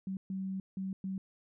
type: tone bursts at uneven times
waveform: sine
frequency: 191 Hz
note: G3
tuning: 45 cents flat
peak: -34 dBFS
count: 4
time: 0.07-0.17 / 0.3-0.6 / 0.77-0.93 / 1.04-1.18 s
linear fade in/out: 2 ms
effects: none